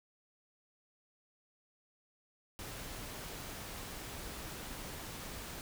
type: noise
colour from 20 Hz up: pink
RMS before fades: -45 dBFS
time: 2.59-5.61 s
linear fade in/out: 0 ms
effects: none